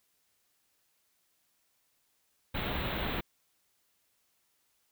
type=band-stop noise; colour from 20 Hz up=pink; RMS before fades=-34 dBFS; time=2.54-3.21 s; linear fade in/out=10 ms; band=4000 to 15000 Hz; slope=96 dB/octave; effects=white hiss -74 dBFS RMS until 4.91 s